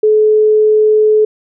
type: tone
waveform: sine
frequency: 429.1 Hz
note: A4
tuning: 43 cents flat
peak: -6 dBFS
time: 0.03-1.25 s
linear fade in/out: 5 ms
effects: none